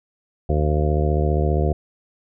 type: harmonic tone with a mistuned harmonic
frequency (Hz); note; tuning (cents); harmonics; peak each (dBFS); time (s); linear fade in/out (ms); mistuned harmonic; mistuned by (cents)
75; D2; +37; 1 / 2 / 3 / 4 / 5 / 6 / 7 / 8 / 9; -19 / -23 / -31 / -32 / -26 / -29 / -29 / -36 / -29; 0.49-1.73; 5; 9; +38
effects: none